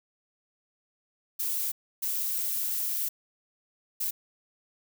violet noise bursts at uneven times, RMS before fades -30 dBFS, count 3, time 1.39-1.72 / 2.02-3.09 / 4-4.11 s, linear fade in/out 10 ms, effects none

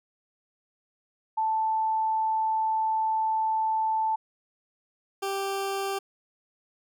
sine / 20% pulse tone pair in turn, 880 / 392 Hz, A5 / G4, 0 / 0 cents, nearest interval octave + major second, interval 1400 cents, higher first, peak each -23 dBFS, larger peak neither, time 1.37-4.16 / 5.22-5.99 s, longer first, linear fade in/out 10 ms, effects none

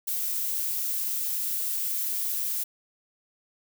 violet noise, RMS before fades -29 dBFS, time 0.07-2.64 s, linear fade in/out 10 ms, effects none

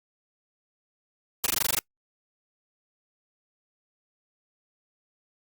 white noise bursts, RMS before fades -24 dBFS, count 9, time 1.44-1.789 s, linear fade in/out 0 ms, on 21 ms, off 20 ms, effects noise-tail reverb RT60 0.1 s tail -26 dB re dry + Opus 48 kbps

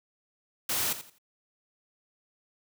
white noise with echo, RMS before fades -29 dBFS, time 0.69-0.93 s, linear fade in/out 5 ms, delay 85 ms, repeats 3, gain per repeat -12 dB, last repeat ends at 1.185 s, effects none

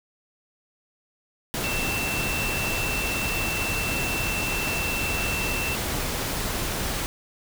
sine tone in noise, 2680 Hz, E7, 28 cents sharp, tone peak -28 dBFS, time 1.64-5.75 s, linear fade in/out 0 ms, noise pink, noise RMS -28 dBFS, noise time 1.54-7.06 s, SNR -3 dB, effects none

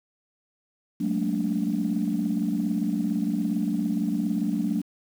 sine tone cluster, 183.9 / 210.8 / 228.3 / 289.5 Hz, F#3 / G#3 / A#3 / D4, -10 / +26 / -36 / -25 cents, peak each -28 dBFS, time 1-4.82 s, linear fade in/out 10 ms, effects tanh soft clip ceiling -15 dBFS + 8-bit

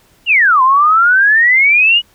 sine exponential two-way sweep, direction down then up, 2945 to 1013 to 2945 Hz, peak -6 dBFS, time 0.26-2.02 s, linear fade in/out 50 ms, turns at 0.62 s, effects pink hiss -51 dBFS RMS until 2.14 s

